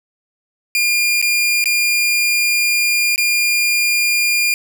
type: tone with dropouts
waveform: sawtooth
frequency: 2410 Hz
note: D7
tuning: 44 cents sharp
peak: -10 dBFS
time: 0.75-4.54 s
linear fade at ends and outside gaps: 1 ms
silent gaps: 1.216-1.225 / 1.641-1.657 / 3.16-3.179 s
effects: none